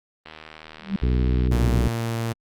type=click train; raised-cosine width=0.3 ms; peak=-23 dBFS; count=96; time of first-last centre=0.26-1.473 s; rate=78.3 Hz
type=tone with exponential growth; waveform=sine; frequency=196 Hz; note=G3; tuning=in tune; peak=-16 dBFS; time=0.79-0.96 s; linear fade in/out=2 ms; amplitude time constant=35 ms
type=harmonic tone; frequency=62.2 Hz; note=B1; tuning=13 cents sharp; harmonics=1 / 2 / 3 / 4 / 5 / 6 / 7; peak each=-19 / -25 / -29 / -31 / -33 / -35 / -36 dBFS; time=1.02-1.88 s; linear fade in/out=5 ms
type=tone with pitch glide; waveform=sawtooth; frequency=116.54 to 114.8 Hz; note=A#2 to A#2; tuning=0 to -26 cents; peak=-20 dBFS; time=1.51-2.33 s; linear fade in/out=10 ms; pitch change=-26 cents; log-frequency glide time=1.71-2.17 s
effects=Opus 24 kbps